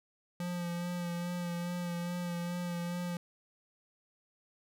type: tone with vibrato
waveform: square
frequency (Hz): 174.61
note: F3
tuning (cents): 0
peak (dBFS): -35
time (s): 0.4-3.17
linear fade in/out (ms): 2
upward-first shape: sine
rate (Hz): 2.4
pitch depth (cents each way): 23
effects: none